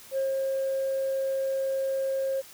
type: tone with ADSR envelope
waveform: sine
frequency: 537 Hz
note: C5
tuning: 45 cents sharp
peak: -22 dBFS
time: 0.11-2.42 s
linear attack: 65 ms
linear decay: 150 ms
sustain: -2 dB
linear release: 26 ms
effects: tanh soft clip ceiling -22 dBFS + white hiss -49 dBFS RMS until 2.53 s